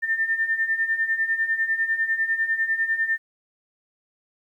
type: beating tone pair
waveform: sine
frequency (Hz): 1794 / 1804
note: A6 / A6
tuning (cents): +33 / +43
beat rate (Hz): 10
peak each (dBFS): -27 / -22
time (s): 0.02-3.18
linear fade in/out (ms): 20
effects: 10-bit